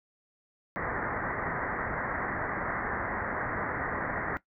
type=low-pass noise; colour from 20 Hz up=white; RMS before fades=-33 dBFS; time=0.76-4.37 s; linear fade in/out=0 ms; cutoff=2000 Hz; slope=96 dB/octave; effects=noise-tail reverb RT60 0.1 s tail -17 dB re dry